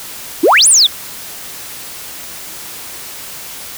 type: exponential two-way sweep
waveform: sine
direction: up then down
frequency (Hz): 277.2 to 10640 to 3264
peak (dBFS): -4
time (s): 0.43-0.87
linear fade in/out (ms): 10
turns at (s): 0.68
effects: tanh soft clip ceiling 0 dBFS + white hiss -29 dBFS RMS until 3.77 s